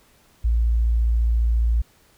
sine tone, 57.3 Hz, A#1, 29 cents flat, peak -16 dBFS, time 0.44-1.82 s, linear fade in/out 10 ms, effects pink hiss -57 dBFS RMS until 2.17 s

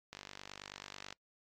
click train, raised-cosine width 0.2 ms, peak -28 dBFS, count 50, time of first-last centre 0.13-1.126 s, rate 49.2 Hz, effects noise-tail reverb RT60 0.1 s tail -23 dB re dry + AAC 48 kbps

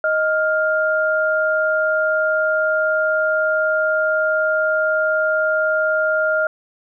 sine tone pair together, 625.4 / 1404 Hz, D#5 / F6, +9 / +9 cents, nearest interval octave + major second, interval 1400 cents, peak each -18 dBFS, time 0.04-6.47 s, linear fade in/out 2 ms, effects none

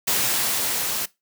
white noise with level ramp, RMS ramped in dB -21 to -26 dBFS, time 0.07-1.06 s, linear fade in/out 10 ms, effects noise-tail reverb RT60 0.2 s tail -20 dB re dry + high-pass 100 Hz 12 dB/octave

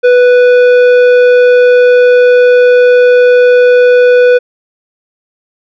sine tone with tanh clipping, 493.9 Hz, B4, in tune, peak -4 dBFS, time 0.03-4.39 s, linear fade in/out 20 ms, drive 11 dB, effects none

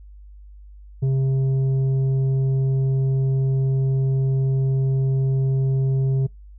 triangle tone with tanh clipping, 133.8 Hz, C3, 39 cents sharp, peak -18 dBFS, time 1.02-6.27 s, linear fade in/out 10 ms, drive 10 dB, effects noise-tail reverb RT60 0.2 s tail -26 dB re dry + added 50 Hz sine -40 dBFS peak until 6.58 s

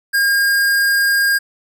square tone, 1617 Hz, G#6, 47 cents flat, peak -13 dBFS, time 0.13-1.39 s, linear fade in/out 20 ms, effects none

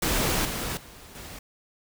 pink noise with level steps, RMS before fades -25 / -31 / -47 / -41 dBFS, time 0.02-1.39 s, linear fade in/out 5 ms, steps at 0.45 / 0.77 / 1.15 s, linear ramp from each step 2 ms, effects none

